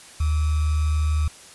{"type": "tone with sample-and-hold", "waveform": "sine", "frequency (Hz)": 76.6, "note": "D#2", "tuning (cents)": -27, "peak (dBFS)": -18, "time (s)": [0.2, 1.28], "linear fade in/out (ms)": 5, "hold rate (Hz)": 1225, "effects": ["white hiss -45 dBFS RMS until 1.54 s", "resampled to 24000 Hz"]}